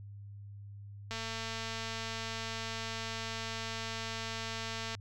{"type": "click train", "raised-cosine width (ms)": 0.2, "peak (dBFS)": -22, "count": 865, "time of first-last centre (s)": [1.11, 4.95], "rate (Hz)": 225, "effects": ["added 101 Hz sine -45 dBFS peak until 5 s"]}